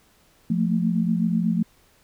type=tone cluster; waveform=sine; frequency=174.5 / 220.1 / 228.2 Hz; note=F3 / A3 / A#3; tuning=-1 / +1 / -37 cents; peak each=-22 / -23 / -28 dBFS; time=0.5-1.63 s; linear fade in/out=5 ms; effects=pink hiss -59 dBFS RMS until 2.03 s